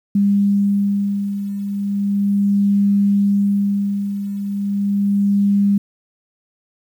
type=beating tone pair; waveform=sine; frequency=200.8 / 201.16 Hz; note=G3 / G3; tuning=+42 / +45 cents; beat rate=0.36 Hz; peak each=-15 / -21 dBFS; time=0.15-5.78 s; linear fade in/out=5 ms; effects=8-bit